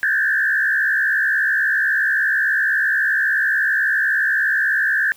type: tone with frequency modulation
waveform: sine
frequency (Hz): 1654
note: G#6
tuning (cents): -8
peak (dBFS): -15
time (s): 0.03-5.12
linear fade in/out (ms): 0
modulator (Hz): 68.2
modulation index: 1.8
effects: white hiss -49 dBFS RMS until 5.16 s